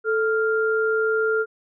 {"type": "tone pair together", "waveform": "sine", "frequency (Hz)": [440, 1396.9], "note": ["A4", "F6"], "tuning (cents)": [0, 0], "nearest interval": "octave + minor sixth", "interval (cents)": 2000, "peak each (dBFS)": [-20, -23], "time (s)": [0.04, 1.46], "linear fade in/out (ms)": 50, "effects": []}